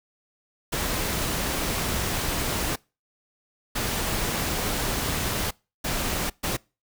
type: noise bursts at uneven times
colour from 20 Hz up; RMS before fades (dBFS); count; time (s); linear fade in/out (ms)
pink; -27; 4; 0.72-2.76 / 3.75-5.51 / 5.84-6.3 / 6.43-6.57; 10
effects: noise-tail reverb RT60 0.3 s tail -25 dB re dry